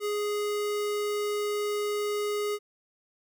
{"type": "tone", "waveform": "square", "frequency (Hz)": 415.3, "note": "G#4", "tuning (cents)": 0, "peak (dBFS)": -28, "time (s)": [0, 2.59], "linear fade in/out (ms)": 50, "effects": []}